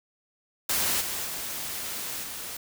white noise with level steps, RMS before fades -26 / -32 / -34 / -37 dBFS, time 0.69-2.57 s, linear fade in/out 5 ms, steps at 1 / 1.24 / 2.22 s, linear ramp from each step 20 ms, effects none

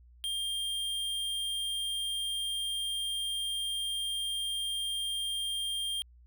square tone, 3200 Hz, G7, 35 cents sharp, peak -32 dBFS, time 0.24-6.02 s, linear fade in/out 0 ms, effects added 60 Hz sine -54 dBFS peak until 6.26 s

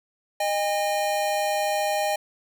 square tone pair together, 616 / 808.3 Hz, D#5 / G#5, -17 / -47 cents, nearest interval perfect fourth, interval 470 cents, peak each -26 dBFS, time 0.4-2.16 s, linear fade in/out 5 ms, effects none

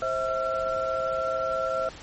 sine tone cluster, 528 / 649 / 1359 Hz, C5 / E5 / F6, +16 / -27 / -48 cents, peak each -29 dBFS, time 0.02-1.89 s, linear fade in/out 2 ms, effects pink hiss -44 dBFS RMS until 2.02 s + MP3 32 kbps

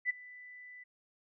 sine tone with ADSR envelope, 1989 Hz, B6, 12 cents sharp, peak -26 dBFS, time 0.05-0.84 s, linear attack 47 ms, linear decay 15 ms, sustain -22 dB, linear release 13 ms, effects none

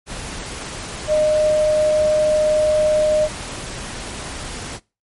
sine tone in noise, 613 Hz, D#5, 26 cents flat, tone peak -13 dBFS, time 1.07-3.29 s, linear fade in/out 50 ms, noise pink, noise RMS -30 dBFS, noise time 0.06-4.8 s, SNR +14 dB, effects noise-tail reverb RT60 0.3 s tail -24 dB re dry + MP3 48 kbps

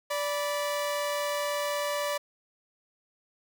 sawtooth tone pair together, 582.6 / 983 Hz, D5 / B5, -14 / -8 cents, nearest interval major sixth, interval 906 cents, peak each -25 / -32 dBFS, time 0.1-2.18 s, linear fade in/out 10 ms, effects none

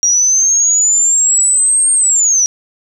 sine linear two-way sweep, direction up then down, 5710 to 8630 to 5710 Hz, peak -8 dBFS, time 0.03-2.46 s, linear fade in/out 0 ms, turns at 1.93 s, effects 7-bit

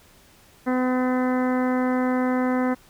harmonic tone, 253.7 Hz, B3, 47 cents sharp, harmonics 1 / 2 / 3 / 4 / 5 / 6 / 7 / 8, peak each -21 / -27 / -31 / -33 / -35 / -37 / -38 / -39 dBFS, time 0.66-2.75 s, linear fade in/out 20 ms, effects pink hiss -54 dBFS RMS until 2.89 s

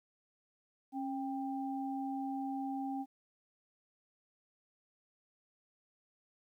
sine tone pair together, 272 / 791 Hz, C#4 / G5, -33 / +15 cents, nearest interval octave + tritone, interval 1848 cents, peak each -37 / -40 dBFS, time 0.92-3.06 s, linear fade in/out 50 ms, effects 12-bit

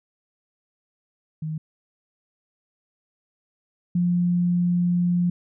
sine tone pair in turn, 156.6 / 175.92 Hz, D#3 / F3, +11 / +13 cents, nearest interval major second, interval 202 cents, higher second, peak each -26 / -18 dBFS, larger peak second, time 1.42-1.58 / 3.95-5.3 s, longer second, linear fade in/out 5 ms, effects none

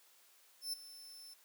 sawtooth tone with ADSR envelope, 5300 Hz, E8, 9 cents sharp, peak -33 dBFS, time 0.61-1.34 s, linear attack 120 ms, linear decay 11 ms, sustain -16 dB, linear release 7 ms, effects white hiss -66 dBFS RMS until 1.44 s + high-pass 400 Hz 12 dB/octave

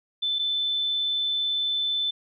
sine tone pair in turn, 3522 / 3522 Hz, A7 / A7, +1 / +1 cents, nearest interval unison, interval 0 cents, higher neither, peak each -23 dBFS, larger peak neither, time 0.22-0.39 / 0.39-2.11 s, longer second, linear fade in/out 10 ms, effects none

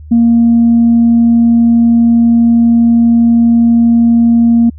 sine tone, 233.1 Hz, A#3, in tune, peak -3 dBFS, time 0.11-4.7 s, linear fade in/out 10 ms, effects tanh soft clip ceiling -1 dBFS + added 76 Hz sine -28 dBFS peak until 4.78 s

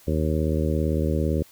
harmonic tone, 77.78 Hz, D#2, in tune, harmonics 1 / 2 / 3 / 4 / 5 / 6 / 7, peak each -24 / -27 / -29 / -30 / -31 / -32 / -32 dBFS, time 0.07-1.43 s, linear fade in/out 10 ms, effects white hiss -53 dBFS RMS until 1.51 s

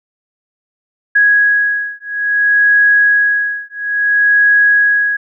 sine beating tone pair, 1661 / 1661.59 Hz, G#6 / G#6, 0 / 0 cents, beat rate 0.59 Hz, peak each -12 dBFS, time 1.15-5.17 s, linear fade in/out 10 ms, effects none

